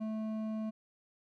triangle tone with hard clipping, 218.1 Hz, A3, 15 cents flat, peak -36 dBFS, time 0-0.71 s, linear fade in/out 20 ms, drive 12 dB, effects none

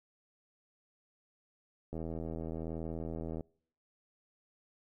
click train, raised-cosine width 2 ms, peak -27 dBFS, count 121, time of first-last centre 1.93-3.408 s, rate 81.2 Hz, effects noise-tail reverb RT60 0.6 s tail -26 dB re dry

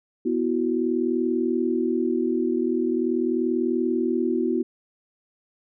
sine chord, B suspended fourth, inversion none, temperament equal, 246.9 / 329.6 / 370 Hz, B3 / E4 / F#4, 0 / 0 / 0 cents, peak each -25 dBFS, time 0.25-4.63 s, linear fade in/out 10 ms, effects none

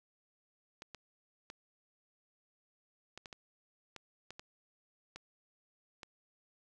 clicks, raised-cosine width 0.2 ms, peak -29 dBFS, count 11, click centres 0.821 / 0.947 / 1.501 / 3.176 / 3.258 / 3.328 / 3.963 / 4.306 / 4.395 / 5.16 / 6.032 s, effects none

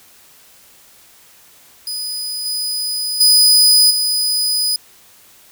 sawtooth tone with level steps, 4978 Hz, D#8, in tune, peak -19 / -16 / -5 / -12 dBFS, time 1.87-4.76 s, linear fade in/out 2 ms, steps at 2.45 / 3.2 / 3.9 s, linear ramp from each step 10 ms, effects white hiss -47 dBFS RMS until 5.51 s

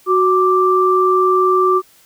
sine tone pair together, 370.4 / 1175.1 Hz, F#4 / D6, +2 / +1 cents, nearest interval octave + minor sixth, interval 1999 cents, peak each -13 dBFS, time 0.06-1.82 s, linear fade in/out 50 ms, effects white hiss -50 dBFS RMS until 2.05 s

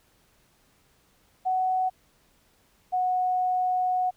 sine tone pair in turn, 745 / 734.3 Hz, F#5 / F#5, +12 / -13 cents, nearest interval unison, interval 25 cents, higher first, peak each -22 dBFS, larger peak neither, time 1.45-1.9 / 2.92-4.11 s, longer second, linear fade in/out 20 ms, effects pink hiss -64 dBFS RMS until 4.16 s

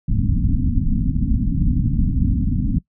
pink low-pass noise, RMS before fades -18 dBFS, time 0.08-2.79 s, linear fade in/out 5 ms, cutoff 280 Hz, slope 96 dB/octave, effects noise-tail reverb RT60 0.1 s tail -21 dB re dry

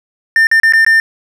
triangle tone with dropouts, 1800 Hz, A6, 39 cents sharp, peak -4 dBFS, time 0.36-1 s, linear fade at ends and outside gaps 1 ms, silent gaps 0.47-0.514 / 0.6-0.633 / 0.724-0.735 / 0.848-0.864 s, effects none

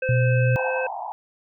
harmonic tone, 518 Hz, C5, 17 cents flat, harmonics 1 / 3 / 5, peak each -24 / -29 / -31 dBFS, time 0.02-0.87 s, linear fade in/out 5 ms
sine tone, 122.7 Hz, B2, 11 cents flat, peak -17 dBFS, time 0.09-0.56 s, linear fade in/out 0 ms
pink band-pass noise, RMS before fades -31 dBFS, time 0.56-1.12 s, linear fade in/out 0 ms, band 690 to 960 Hz, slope 96 dB/octave
effects none

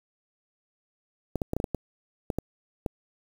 clicks, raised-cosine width 2 ms, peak -14 dBFS, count 10, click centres 1.357 / 1.418 / 1.534 / 1.566 / 1.601 / 1.642 / 1.747 / 2.302 / 2.386 / 2.862 s, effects 7-bit

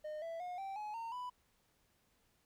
triangle tone with pitch steps, 611 / 662.5 / 718.3 / 778.8 / 844.3 / 915.5 / 992.6 Hz, D#5 / E5 / F5 / G5 / G#5 / A#5 / B5, -32 / +9 / +48 / -12 / +28 / -32 / +8 cents, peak -39 dBFS, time 0.04-1.3 s, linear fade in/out 10 ms, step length 180 ms, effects pink hiss -75 dBFS RMS until 2.45 s

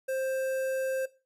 square tone with notch filter, 527 Hz, C5, 12 cents sharp, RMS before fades -31 dBFS, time 0.08-1.06 s, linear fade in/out 10 ms, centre 4000 Hz, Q 0.66, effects noise-tail reverb RT60 0.3 s tail -17 dB re dry + resampled to 32000 Hz

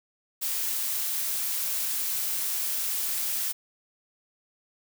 blue noise, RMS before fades -29 dBFS, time 0.41-3.53 s, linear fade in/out 20 ms, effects none

